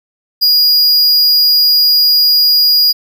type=tone; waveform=square; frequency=4875 Hz; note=D#8; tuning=36 cents flat; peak=-7 dBFS; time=0.41-2.93 s; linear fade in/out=20 ms; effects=none